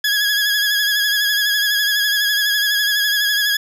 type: tone with vibrato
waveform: 20% pulse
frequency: 1670 Hz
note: G#6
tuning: 9 cents sharp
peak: -10 dBFS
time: 0.04-3.57 s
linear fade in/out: 5 ms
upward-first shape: triangle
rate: 12 Hz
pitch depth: 48 cents each way
effects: none